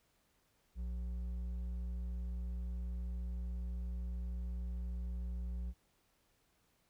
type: tone with hard clipping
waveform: triangle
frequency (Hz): 60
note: B1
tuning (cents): -49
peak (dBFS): -39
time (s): 0.75-5.74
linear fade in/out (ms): 50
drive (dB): 9
effects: pink hiss -75 dBFS RMS until 6.89 s